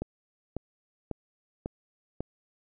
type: click train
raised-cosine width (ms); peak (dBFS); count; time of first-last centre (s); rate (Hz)
2; -19; 5; 0.02-2.206; 1.83
effects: none